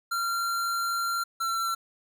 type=tone pair in turn; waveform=square; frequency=1376 / 1351.6 Hz; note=F6 / E6; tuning=-26 / +43 cents; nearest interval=unison; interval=31 cents; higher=first; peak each=-27 / -27 dBFS; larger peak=neither; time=0.11-1.24 / 1.4-1.75 s; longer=first; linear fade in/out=10 ms; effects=none